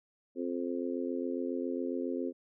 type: harmonic tone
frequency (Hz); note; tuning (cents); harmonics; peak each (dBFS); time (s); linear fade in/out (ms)
87.31; F2; 0; 3 / 4 / 5 / 6; -35 / -37 / -39 / -41; 0.35-2.33; 50
effects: none